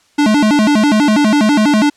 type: tone with vibrato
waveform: square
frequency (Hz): 250.3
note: B3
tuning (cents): +23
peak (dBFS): -9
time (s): 0.18-1.9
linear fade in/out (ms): 10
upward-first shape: square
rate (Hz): 6.1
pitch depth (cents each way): 270
effects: white hiss -53 dBFS RMS until 1.96 s + low-pass 7000 Hz 12 dB/octave